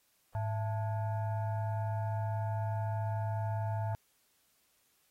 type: tone with frequency modulation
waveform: sine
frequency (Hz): 105.4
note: G#2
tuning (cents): +26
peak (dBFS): -31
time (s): 0.35-3.95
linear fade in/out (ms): 0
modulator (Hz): 776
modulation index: 0.65
effects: white hiss -72 dBFS RMS until 5.1 s + AAC 48 kbps